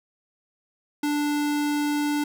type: tone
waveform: square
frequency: 293.7 Hz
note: D4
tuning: in tune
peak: -23 dBFS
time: 1.03-2.24 s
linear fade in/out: 5 ms
effects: none